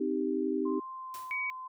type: chord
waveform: sine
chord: C minor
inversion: none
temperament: equal with one note detuned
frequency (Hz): 259.7 / 311.1 / 392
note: C4 / Eb4 / G4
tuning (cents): -13 / 0 / 0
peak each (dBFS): -33 / -32 / -32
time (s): 0-0.8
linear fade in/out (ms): 10
type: tone with pitch glide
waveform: sine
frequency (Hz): 1046.5 to 1031.5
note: C6 to C6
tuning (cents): 0 to -25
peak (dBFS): -39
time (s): 0.65-1.68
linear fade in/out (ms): 10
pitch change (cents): -25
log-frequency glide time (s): 0.91-1.24
type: noise with exponential decay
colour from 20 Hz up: white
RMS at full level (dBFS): -46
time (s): 1.14-1.51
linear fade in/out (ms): 1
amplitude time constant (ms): 80
type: tone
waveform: sine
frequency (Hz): 2259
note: C#7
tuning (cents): +32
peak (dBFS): -31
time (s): 1.31-1.5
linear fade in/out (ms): 0
effects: none